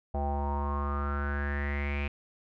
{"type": "tone with low-pass filter sweep", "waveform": "square", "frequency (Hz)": 71.5, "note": "D2", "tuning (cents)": -46, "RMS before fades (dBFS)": -31, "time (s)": [0.14, 2.08], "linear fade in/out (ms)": 5, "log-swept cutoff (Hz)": [730, 2500], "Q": 8.5, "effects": []}